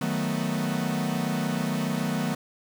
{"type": "chord", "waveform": "45% pulse", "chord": "B dominant seventh", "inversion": "first", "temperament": "equal", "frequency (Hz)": [155.56, 185, 220, 246.9], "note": ["D#3", "F#3", "A3", "B3"], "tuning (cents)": [0, 0, 0, 0], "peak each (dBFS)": -31, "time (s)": [0.01, 2.35], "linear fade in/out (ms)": 5, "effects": ["8-bit"]}